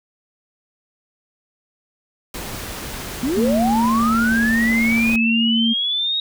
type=noise; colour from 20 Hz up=pink; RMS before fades=-30 dBFS; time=2.34-5.16 s; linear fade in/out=2 ms
type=linear sweep; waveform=sine; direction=up; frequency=233.1 to 3793 Hz; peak=-18 dBFS; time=3.23-6.2 s; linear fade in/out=2 ms
type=tone; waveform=sine; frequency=228.3 Hz; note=A#3; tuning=36 cents flat; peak=-16 dBFS; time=3.36-5.74 s; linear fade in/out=20 ms
effects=none